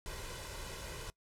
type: noise with comb filter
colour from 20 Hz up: pink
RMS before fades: -44 dBFS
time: 0.06-1.1 s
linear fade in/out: 0 ms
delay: 2 ms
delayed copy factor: +0.65
effects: noise-tail reverb RT60 0.1 s tail -22 dB re dry + low-pass 11000 Hz 12 dB/octave